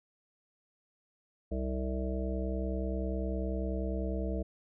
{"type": "harmonic tone with a mistuned harmonic", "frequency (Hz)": 64.5, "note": "C2", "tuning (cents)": -24, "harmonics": [1, 3, 5, 7, 9, 10], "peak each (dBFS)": [-33, -38, -40, -41, -43, -43], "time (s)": [1.51, 4.43], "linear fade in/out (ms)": 10, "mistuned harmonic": 10, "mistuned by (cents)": 15, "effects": []}